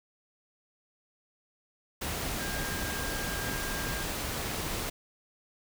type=tone in noise; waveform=sine; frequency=1609 Hz; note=G6; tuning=45 cents sharp; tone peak=-39 dBFS; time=2.39-4.04 s; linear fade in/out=10 ms; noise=pink; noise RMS=-34 dBFS; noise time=2.01-4.9 s; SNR=-8 dB; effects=none